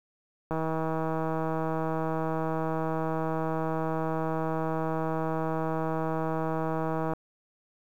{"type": "click train", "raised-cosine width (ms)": 1, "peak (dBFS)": -17, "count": 1061, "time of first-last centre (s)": [0.51, 7.135], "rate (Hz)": 160, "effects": ["9-bit"]}